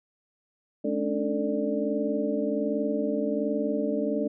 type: tone cluster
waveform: sine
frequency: 213.5 / 276.7 / 298 / 444.2 / 590 Hz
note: G#3 / C#4 / D4 / A4 / D5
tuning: +48 / -3 / +25 / +16 / +8 cents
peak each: -31 dBFS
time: 0.84-4.28 s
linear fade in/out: 10 ms
effects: none